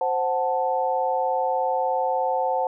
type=chord; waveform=sine; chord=F# diminished; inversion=second; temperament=equal; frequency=523.3 / 740 / 880 Hz; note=C5 / F#5 / A5; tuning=0 / 0 / 0 cents; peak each=-25 dBFS; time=0.01-2.67 s; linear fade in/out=2 ms; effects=none